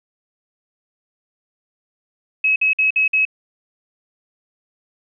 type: tone bursts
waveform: sine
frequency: 2565 Hz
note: E7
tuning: 48 cents flat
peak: -13 dBFS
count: 5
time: 2.44-3.252 s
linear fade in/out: 5 ms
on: 120 ms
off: 53 ms
effects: none